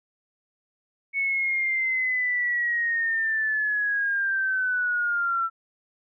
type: linear sweep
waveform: sine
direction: down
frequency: 2217 to 1340 Hz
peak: -22 dBFS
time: 1.13-5.5 s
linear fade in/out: 50 ms
effects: none